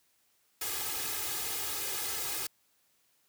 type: noise with comb filter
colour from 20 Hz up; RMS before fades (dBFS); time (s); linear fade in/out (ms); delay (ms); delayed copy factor
white; -35; 0.61-2.47; 5; 2.4; +0.9
effects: white hiss -71 dBFS RMS until 3.28 s + high-pass 60 Hz 12 dB/octave